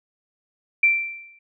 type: tone with exponential decay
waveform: sine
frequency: 2349 Hz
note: D7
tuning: in tune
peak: -11 dBFS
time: 0.83-1.39 s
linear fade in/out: 5 ms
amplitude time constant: 120 ms
effects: none